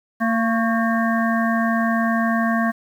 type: harmonic tone with a mistuned harmonic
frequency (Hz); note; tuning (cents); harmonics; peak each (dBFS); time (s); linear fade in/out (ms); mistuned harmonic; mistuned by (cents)
228.2; A#3; -37; 1 / 3 / 5 / 7 / 8; -19 / -24 / -26 / -27 / -28; 0.2-2.72; 20; 5; -52
effects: 8-bit